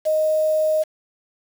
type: tone with quantisation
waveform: sine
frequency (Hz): 622.3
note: D#5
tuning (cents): 0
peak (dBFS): -16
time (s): 0.05-0.84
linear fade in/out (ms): 20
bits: 6
effects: none